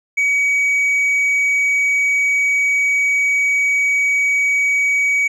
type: tone with tanh clipping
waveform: sine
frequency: 2265 Hz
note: C#7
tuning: 37 cents sharp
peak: -14 dBFS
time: 0.17-5.28 s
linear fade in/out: 10 ms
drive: 3 dB
effects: none